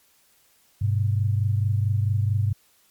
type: tone pair together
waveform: sine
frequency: 101.1 / 125.62 Hz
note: G#2 / B2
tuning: -46 / +30 cents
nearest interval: major third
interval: 376 cents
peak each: -20 / -26 dBFS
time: 0.81-2.53 s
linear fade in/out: 10 ms
effects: white hiss -61 dBFS RMS until 2.9 s + MP3 96 kbps